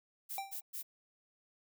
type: noise bursts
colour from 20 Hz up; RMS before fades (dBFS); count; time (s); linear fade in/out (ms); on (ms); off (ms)
violet; -42; 3; 0.29-0.83; 20; 100; 120
type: tone with exponential decay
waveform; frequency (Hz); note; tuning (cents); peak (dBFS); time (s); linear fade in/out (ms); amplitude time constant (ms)
square; 784; G5; 0; -35; 0.38-0.62; 1; 52
effects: none